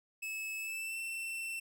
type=tone with pitch glide; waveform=45% pulse; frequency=2600 to 2687 Hz; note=E7 to E7; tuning=-24 to +33 cents; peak=-37 dBFS; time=0.22-1.6 s; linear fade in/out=10 ms; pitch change=+57 cents; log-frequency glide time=0.57-0.99 s; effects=none